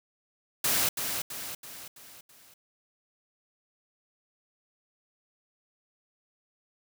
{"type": "noise with echo", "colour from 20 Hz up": "white", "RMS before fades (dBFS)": -26, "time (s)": [0.64, 0.89], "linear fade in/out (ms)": 5, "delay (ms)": 330, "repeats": 5, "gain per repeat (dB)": -6, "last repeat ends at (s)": 2.54, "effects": []}